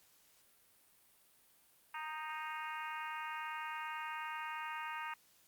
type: harmonic tone with a mistuned harmonic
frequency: 309.9 Hz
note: D#4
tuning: 7 cents flat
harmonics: 3 / 4 / 5 / 6 / 7 / 8 / 9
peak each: -44 / -46 / -48 / -50 / -51 / -52 / -53 dBFS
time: 1.94-5.14 s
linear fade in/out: 5 ms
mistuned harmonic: 5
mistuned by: +22 cents
effects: white hiss -68 dBFS RMS until 5.47 s + Opus 48 kbps